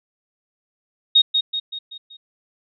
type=tone with echo; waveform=sine; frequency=3733 Hz; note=A#7; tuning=2 cents sharp; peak=-9 dBFS; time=1.15-1.22 s; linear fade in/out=10 ms; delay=190 ms; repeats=5; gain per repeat=-6 dB; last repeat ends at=2.17 s; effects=none